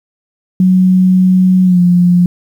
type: tone with pitch glide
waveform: sine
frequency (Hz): 185 to 176.85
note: F#3 to F3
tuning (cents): 0 to +22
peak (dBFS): -5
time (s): 0.6-2.26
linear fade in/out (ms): 2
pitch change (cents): -78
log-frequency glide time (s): 1.64-1.8
effects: 7-bit